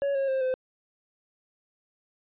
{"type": "tone with pitch steps", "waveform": "triangle", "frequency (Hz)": [560, 544.7, 529.8, 515.3], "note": ["C#5", "C#5", "C5", "C5"], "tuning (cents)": [18, -30, 22, -27], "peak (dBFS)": -22, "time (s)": [0.02, 0.54], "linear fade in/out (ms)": 0, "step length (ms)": 130, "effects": ["resampled to 8000 Hz"]}